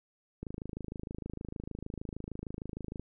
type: click train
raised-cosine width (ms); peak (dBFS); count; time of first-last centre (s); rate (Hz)
3; -26; 69; 0.43-2.996; 26.5
effects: none